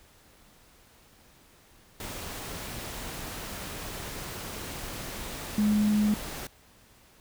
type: tone in noise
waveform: sine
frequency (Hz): 210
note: G#3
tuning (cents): +19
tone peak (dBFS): -21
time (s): 5.58-6.14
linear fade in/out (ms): 2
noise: pink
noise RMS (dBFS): -38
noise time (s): 2-6.47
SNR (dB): +14
effects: pink hiss -58 dBFS RMS until 7.2 s